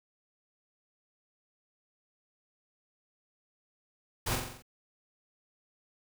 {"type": "noise with echo", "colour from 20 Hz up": "pink", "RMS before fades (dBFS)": -31, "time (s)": [4.26, 4.36], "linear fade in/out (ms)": 10, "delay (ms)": 44, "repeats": 6, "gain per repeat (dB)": -4, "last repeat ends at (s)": 4.624, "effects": []}